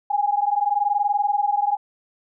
sine tone pair together, 809.8 / 830.6 Hz, G#5 / G#5, -44 / 0 cents, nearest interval unison, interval 44 cents, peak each -21 dBFS, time 0.1-1.77 s, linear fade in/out 10 ms, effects none

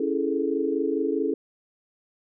sine chord, A major seventh, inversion first, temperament equal, 277.2 / 329.6 / 415.3 / 440 Hz, C#4 / E4 / G#4 / A4, 0 / 0 / 0 / 0 cents, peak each -28 dBFS, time 0-1.34 s, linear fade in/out 5 ms, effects none

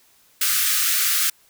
white high-pass noise, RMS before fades -20 dBFS, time 0.41-1.3 s, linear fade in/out 5 ms, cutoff 1200 Hz, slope 96 dB/octave, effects white hiss -57 dBFS RMS until 1.49 s

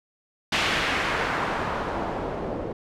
white noise with low-pass filter sweep, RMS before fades -27 dBFS, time 0.52-2.73 s, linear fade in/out 5 ms, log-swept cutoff 3000 to 470 Hz, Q 1.1, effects none

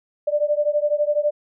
sine beating tone pair, 587.3 / 599.3 Hz, D5 / D5, 0 / +35 cents, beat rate 12 Hz, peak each -20 / -21 dBFS, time 0.27-1.31 s, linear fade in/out 10 ms, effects none

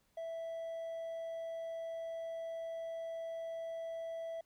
triangle tone with hard clipping, 659.3 Hz, E5, in tune, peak -40 dBFS, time 0.17-4.41 s, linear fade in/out 5 ms, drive 5 dB, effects pink hiss -75 dBFS RMS until 4.45 s

